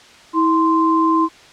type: tone pair together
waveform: sine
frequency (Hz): 323.6 / 1042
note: E4 / C6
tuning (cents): -32 / -7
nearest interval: octave + minor sixth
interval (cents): 2025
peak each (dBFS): -15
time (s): 0.33-1.29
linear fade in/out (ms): 50
effects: white hiss -44 dBFS RMS until 1.52 s + low-pass 5000 Hz 12 dB/octave